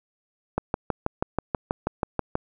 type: click train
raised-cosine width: 1 ms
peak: -9 dBFS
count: 12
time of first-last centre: 0.58-2.354 s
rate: 6.2 Hz
effects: none